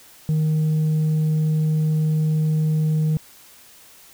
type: tone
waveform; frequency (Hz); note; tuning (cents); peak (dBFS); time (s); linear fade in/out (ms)
sine; 155.56; D#3; 0; -14; 0.29-3.17; 0
effects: tanh soft clip ceiling -16 dBFS + white hiss -48 dBFS RMS until 4.13 s